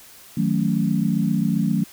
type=chord; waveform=sine; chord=D# half-diminished seventh; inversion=none; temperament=equal with one note detuned; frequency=157.46 / 185 / 220 / 277.2 Hz; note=D#3 / F#3 / A3 / C#4; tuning=+21 / 0 / 0 / 0 cents; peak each=-24 / -22 / -22 / -27 dBFS; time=0.37-1.84 s; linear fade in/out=5 ms; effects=white hiss -46 dBFS RMS until 1.92 s